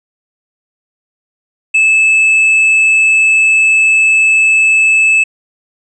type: tone with hard clipping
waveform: sine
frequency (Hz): 2614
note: E7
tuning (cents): -15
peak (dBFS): -7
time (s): 1.74-5.24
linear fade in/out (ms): 10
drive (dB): 3
effects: resampled to 24000 Hz